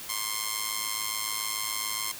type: tone with amplitude modulation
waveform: 5% pulse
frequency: 1061 Hz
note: C6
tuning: 24 cents sharp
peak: -14 dBFS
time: 0.09-2.12 s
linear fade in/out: 5 ms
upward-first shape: sine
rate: 107 Hz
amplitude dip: 80%
effects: white hiss -41 dBFS RMS until 2.19 s